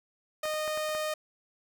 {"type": "tone", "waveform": "sawtooth", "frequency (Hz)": 616, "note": "D#5", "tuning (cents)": -17, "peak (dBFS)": -26, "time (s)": [0.43, 1.14], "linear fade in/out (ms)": 5}
{"type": "clicks", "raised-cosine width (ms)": 0.5, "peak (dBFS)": [-28, -34, -26, -27, -34, -26], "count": 6, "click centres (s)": [0.455, 0.539, 0.678, 0.775, 0.891, 0.95]}
{"effects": []}